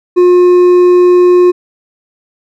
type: tone with hard clipping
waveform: triangle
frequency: 357.7 Hz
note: F4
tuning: 41 cents sharp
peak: -4 dBFS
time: 0.16-1.52 s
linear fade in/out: 20 ms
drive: 7 dB
effects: none